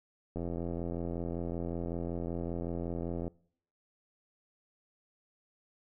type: click train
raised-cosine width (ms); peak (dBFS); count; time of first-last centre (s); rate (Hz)
2; -24; 250; 0.36-3.279; 85.3
effects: noise-tail reverb RT60 0.6 s tail -23 dB re dry